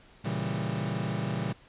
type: chord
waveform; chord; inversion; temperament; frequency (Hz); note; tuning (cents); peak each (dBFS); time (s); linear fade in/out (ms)
40% pulse; A# diminished seventh; none; equal with one note detuned; 116.54 / 138.59 / 164.81 / 197.59; A#2 / C#3 / E3 / G3; 0 / 0 / 0 / +14; -34; 0.24-1.53; 10
effects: pink hiss -57 dBFS RMS until 1.68 s + resampled to 8000 Hz